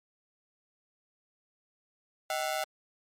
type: ring-modulated tone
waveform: sawtooth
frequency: 699 Hz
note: F5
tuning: 1 cent sharp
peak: -23 dBFS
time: 2.3-2.64 s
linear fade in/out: 2 ms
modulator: 71.3 Hz
effects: MP3 64 kbps